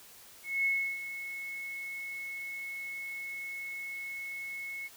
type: tone with ADSR envelope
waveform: sine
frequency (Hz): 2189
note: C#7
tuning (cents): -22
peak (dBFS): -25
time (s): 0.43-4.89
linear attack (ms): 220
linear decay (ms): 330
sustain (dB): -12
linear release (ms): 30
effects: white hiss -54 dBFS RMS until 4.96 s